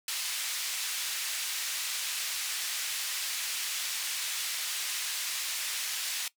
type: band-pass noise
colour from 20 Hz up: pink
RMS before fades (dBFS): -34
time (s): 0.08-6.28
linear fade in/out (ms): 2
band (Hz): 2500 to 13000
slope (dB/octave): 12
effects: noise-tail reverb RT60 0.1 s tail -19 dB re dry